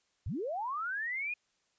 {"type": "linear sweep", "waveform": "sine", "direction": "up", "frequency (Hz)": [60, 2489], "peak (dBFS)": -33, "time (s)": [0.26, 1.34], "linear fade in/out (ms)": 5, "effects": ["white hiss -75 dBFS RMS until 1.78 s", "resampled to 16000 Hz"]}